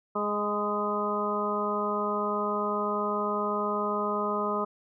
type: harmonic tone with a mistuned harmonic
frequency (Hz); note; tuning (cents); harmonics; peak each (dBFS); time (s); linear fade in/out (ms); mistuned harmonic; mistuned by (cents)
207.7; G#3; 0; 1 / 2 / 3 / 4 / 5 / 6; -34 / -32 / -34 / -39 / -33 / -31; 0.15-4.65; 10; 5; -21
effects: none